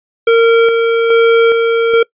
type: tone with tremolo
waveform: square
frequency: 459.9 Hz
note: A#4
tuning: 23 cents flat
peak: -6 dBFS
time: 0.27-2.03 s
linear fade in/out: 5 ms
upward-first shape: square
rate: 1.2 Hz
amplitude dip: 35%
effects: noise-tail reverb RT60 0.1 s tail -24 dB re dry + resampled to 8000 Hz